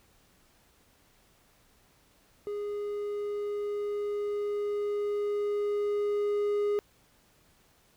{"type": "tone with level ramp", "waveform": "triangle", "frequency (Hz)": 412.2, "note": "G#4", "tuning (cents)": -13, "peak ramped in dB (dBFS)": [-30, -23], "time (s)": [2.47, 6.79], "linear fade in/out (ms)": 0, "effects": ["pink hiss -64 dBFS RMS until 7.96 s"]}